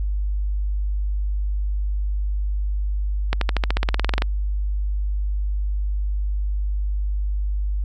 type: accelerating click train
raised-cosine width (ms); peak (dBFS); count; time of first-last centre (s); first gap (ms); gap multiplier
0.3; -5; 16; 3.33-4.221; 83; 0.95
effects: added 50 Hz sine -20 dBFS peak until 7.84 s